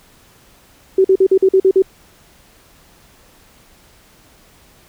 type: tone bursts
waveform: sine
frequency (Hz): 381.2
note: G4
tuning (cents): -48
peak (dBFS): -7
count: 8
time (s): 0.98-1.822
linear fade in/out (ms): 5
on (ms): 65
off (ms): 46
effects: pink hiss -49 dBFS RMS until 4.88 s